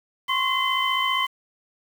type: tone cluster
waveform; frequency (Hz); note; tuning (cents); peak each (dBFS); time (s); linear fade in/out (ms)
sine; 1037 / 1092 / 2058 / 3070; C6 / C#6 / C7 / G7; -16 / -26 / -29 / -37; -26; 0.28-1.27; 20
effects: 7-bit